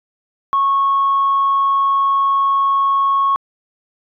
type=tone; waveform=sine; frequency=1100 Hz; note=C#6; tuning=14 cents flat; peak=-11 dBFS; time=0.53-3.36 s; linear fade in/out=0 ms; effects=tanh soft clip ceiling -8 dBFS